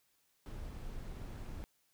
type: noise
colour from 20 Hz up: brown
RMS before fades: -44 dBFS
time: 0.46-1.64 s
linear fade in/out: 0 ms
effects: white hiss -75 dBFS RMS until 1.93 s